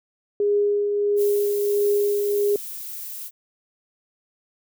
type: tone with tremolo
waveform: sine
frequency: 410 Hz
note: G#4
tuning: 22 cents flat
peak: -16 dBFS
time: 0.4-2.56 s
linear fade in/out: 2 ms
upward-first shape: triangle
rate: 1.5 Hz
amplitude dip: 40%
type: noise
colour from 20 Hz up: violet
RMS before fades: -34 dBFS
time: 1.16-3.31 s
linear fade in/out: 50 ms
effects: none